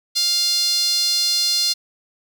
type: tone with high-pass filter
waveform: sawtooth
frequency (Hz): 700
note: F5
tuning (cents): +4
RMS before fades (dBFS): -19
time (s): 0.15-1.74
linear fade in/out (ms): 20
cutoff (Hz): 4400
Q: 7.7
effects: none